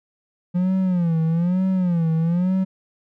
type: tone with vibrato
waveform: triangle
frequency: 174.61 Hz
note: F3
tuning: in tune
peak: -15 dBFS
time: 0.54-2.65 s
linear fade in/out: 20 ms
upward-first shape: sine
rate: 1.1 Hz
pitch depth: 140 cents each way
effects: none